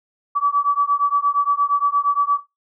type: beating tone pair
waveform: sine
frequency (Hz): 1144 / 1152.6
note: D6 / D6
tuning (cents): -46 / -33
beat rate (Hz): 8.6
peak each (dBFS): -18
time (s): 0.35-2.4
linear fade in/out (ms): 20
effects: noise-tail reverb RT60 0.2 s tail -17 dB re dry